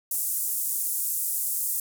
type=band-pass noise; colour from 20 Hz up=white; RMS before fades=-28 dBFS; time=0.11-1.8 s; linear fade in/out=2 ms; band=8100 to 16000 Hz; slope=24 dB/octave; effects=none